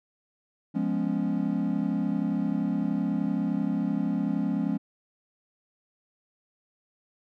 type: chord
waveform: triangle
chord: C# dominant seventh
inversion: first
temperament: equal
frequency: 174.61 / 207.7 / 246.9 / 277.2 Hz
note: E#3 / G#3 / B3 / C#4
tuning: 0 / 0 / 0 / 0 cents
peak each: -29 / -27 / -30 / -28 dBFS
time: 0.74-4.78 s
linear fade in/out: 20 ms
effects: none